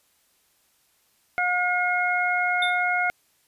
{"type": "harmonic tone", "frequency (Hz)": 718, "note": "F5", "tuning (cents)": 48, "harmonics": [1, 2, 3], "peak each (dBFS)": [-25, -25, -25], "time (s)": [1.38, 3.1], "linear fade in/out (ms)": 0}
{"type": "tone with exponential decay", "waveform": "triangle", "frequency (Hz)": 3596, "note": "A7", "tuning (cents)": 37, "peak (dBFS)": -20, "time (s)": [2.62, 2.84], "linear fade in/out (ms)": 5, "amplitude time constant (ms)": 46}
{"effects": ["white hiss -65 dBFS RMS until 3.47 s", "resampled to 32000 Hz"]}